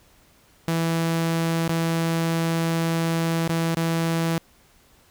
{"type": "tone with dropouts", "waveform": "sawtooth", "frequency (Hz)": 165.1, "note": "E3", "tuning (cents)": 3, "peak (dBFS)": -17, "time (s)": [0.68, 4.38], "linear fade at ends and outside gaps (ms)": 0, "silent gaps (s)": [[1.679, 1.694], [3.476, 3.494], [3.747, 3.77]], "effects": ["pink hiss -57 dBFS RMS until 5.1 s"]}